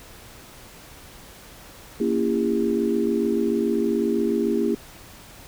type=chord; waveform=sine; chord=A# diminished seventh; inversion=none; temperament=just; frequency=233.1 / 279.7 / 335.6 / 402.8 Hz; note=A#3 / C#4 / E4 / G4; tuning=0 / +16 / +31 / +47 cents; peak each=-24 / -28 / -25 / -24 dBFS; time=2-4.75 s; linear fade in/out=5 ms; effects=pink hiss -45 dBFS RMS until 5.47 s